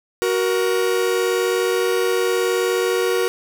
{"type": "tone pair together", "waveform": "45% pulse", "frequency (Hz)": [372.2, 471.4], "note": ["F#4", "A#4"], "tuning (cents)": [10, 19], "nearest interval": "major third", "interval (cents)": 409, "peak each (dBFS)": -20, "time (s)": [0.22, 3.28], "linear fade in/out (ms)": 0, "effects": []}